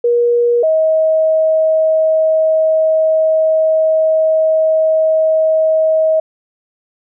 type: tone pair in turn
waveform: sine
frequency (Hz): 477.1 / 634.6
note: A#4 / D#5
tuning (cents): +40 / +34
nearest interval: perfect fourth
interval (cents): 494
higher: second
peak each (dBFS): -9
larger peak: neither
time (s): 0.04-0.63 / 0.63-6.2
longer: second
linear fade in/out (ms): 5
effects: none